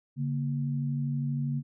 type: tone pair together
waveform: sine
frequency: 142.1 / 234.6 Hz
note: C#3 / A#3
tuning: +43 / +11 cents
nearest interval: major sixth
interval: 868 cents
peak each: -28 / -34 dBFS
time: 0.16-1.63 s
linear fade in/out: 50 ms
effects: none